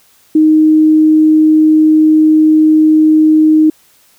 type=tone; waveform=sine; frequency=311.1 Hz; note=D#4; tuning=in tune; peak=-4 dBFS; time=0.35-3.7 s; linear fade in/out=5 ms; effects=white hiss -49 dBFS RMS until 4.18 s